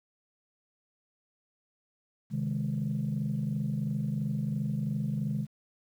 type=chord; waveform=sine; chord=Ab major; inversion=first; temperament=equal with one note detuned; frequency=132.64 / 155.56 / 207.7 Hz; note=C3 / Eb3 / Ab3; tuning=+24 / 0 / 0 cents; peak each=-32 dBFS; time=2.3-5.47 s; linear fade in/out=50 ms; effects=tanh soft clip ceiling -22 dBFS + 10-bit